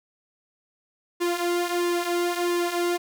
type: tone with flanger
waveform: sawtooth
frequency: 349.2 Hz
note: F4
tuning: in tune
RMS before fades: -25 dBFS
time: 1.2-2.98 s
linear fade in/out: 20 ms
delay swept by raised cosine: 1.3 to 4.1 ms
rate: 1.5 Hz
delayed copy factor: -0.65
effects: none